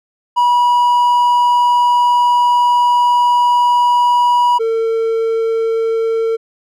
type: tone pair in turn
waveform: triangle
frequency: 971 / 451.8 Hz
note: B5 / A4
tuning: -30 / +46 cents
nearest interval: octave + minor second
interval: 1324 cents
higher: first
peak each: -7 / -11 dBFS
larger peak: first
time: 0.36-4.59 / 4.59-6.37 s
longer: first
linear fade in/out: 20 ms
effects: none